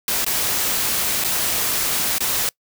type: noise with dropouts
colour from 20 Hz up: white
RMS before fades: -21 dBFS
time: 0.08-2.49 s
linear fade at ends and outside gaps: 1 ms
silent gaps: 0.246-0.264 / 1.239-1.246 / 2.183-2.205 s
effects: noise-tail reverb RT60 0.1 s tail -25 dB re dry